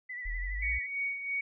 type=tone with vibrato; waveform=sine; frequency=1975.5 Hz; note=B6; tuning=in tune; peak=-37 dBFS; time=0.09-0.87 s; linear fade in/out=10 ms; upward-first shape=sine; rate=12 Hz; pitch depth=41 cents each way
type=linear sweep; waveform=sine; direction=up; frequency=37.59 to 59.2 Hz; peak=-33 dBFS; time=0.25-0.79 s; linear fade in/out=10 ms
type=tone with tremolo; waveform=sine; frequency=2239 Hz; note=C#7; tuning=17 cents sharp; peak=-29 dBFS; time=0.62-1.41 s; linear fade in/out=5 ms; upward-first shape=sine; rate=3 Hz; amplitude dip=60%
effects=none